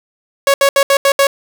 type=tone bursts at uneven times; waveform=sawtooth; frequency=554.4 Hz; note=C#5; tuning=in tune; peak=-4 dBFS; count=6; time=0.47-0.54 / 0.61-0.69 / 0.76-0.83 / 0.9-0.97 / 1.05-1.12 / 1.19-1.27 s; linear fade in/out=2 ms; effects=none